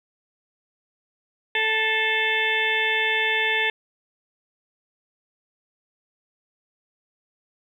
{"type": "harmonic tone with a mistuned harmonic", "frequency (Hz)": 440, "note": "A4", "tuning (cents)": 0, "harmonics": [1, 2, 4, 5, 6, 7, 8], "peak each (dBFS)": [-30, -30, -24, -26, -27, -34, -29], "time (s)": [1.55, 3.7], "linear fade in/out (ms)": 2, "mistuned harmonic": 5, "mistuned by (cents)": -32, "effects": ["9-bit"]}